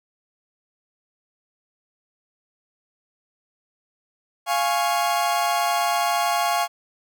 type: chord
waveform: 40% pulse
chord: Db major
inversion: first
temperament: equal with one note detuned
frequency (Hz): 698.5 / 830.6 / 1102.3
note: F5 / Ab5 / Db6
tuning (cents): 0 / 0 / -10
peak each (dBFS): -22 / -24 / -25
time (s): 4.46-6.68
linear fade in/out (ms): 50
effects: none